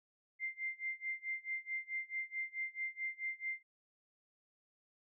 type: tone with tremolo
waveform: sine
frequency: 2093 Hz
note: C7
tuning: in tune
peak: -35 dBFS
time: 0.39-3.63 s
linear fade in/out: 50 ms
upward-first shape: sine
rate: 4.6 Hz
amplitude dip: 95%
effects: none